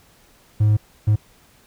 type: tone bursts at uneven times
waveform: triangle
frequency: 106.1 Hz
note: G#2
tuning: 38 cents sharp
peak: -10 dBFS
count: 2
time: 0.6-0.77 / 1.07-1.16 s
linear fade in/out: 10 ms
effects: tanh soft clip ceiling -6 dBFS + pink hiss -54 dBFS RMS until 1.66 s